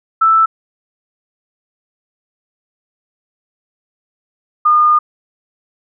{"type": "tone pair in turn", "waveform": "sine", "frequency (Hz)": [1321, 1217.3], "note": ["E6", "D#6"], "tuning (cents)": [3, -38], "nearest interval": "minor second", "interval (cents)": 141, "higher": "first", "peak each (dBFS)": -7, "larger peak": "neither", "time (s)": [[0.21, 0.46], [4.65, 4.99]], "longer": "second", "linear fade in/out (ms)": 10, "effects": []}